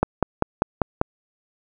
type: click train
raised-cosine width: 1 ms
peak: -3 dBFS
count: 6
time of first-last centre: 0.03-1.014 s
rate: 5.08 Hz
effects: none